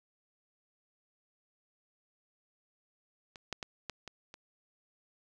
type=clicks; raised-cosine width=0.2 ms; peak=-30 / -18 / -21 / -20 / -26 / -30 dBFS; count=6; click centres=3.358 / 3.527 / 3.628 / 3.897 / 4.077 / 4.341 s; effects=none